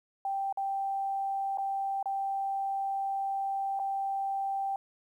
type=tone with dropouts; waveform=sine; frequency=784 Hz; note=G5; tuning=in tune; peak=-29 dBFS; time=0.25-4.76 s; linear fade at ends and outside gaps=2 ms; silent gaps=0.526-0.573 / 1.574-1.583 / 2.028-2.057 / 3.792-3.797 s; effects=11-bit